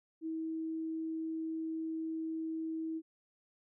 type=tone; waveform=sine; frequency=321.7 Hz; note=E4; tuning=42 cents flat; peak=-35 dBFS; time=0.21-3.02 s; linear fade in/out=50 ms; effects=none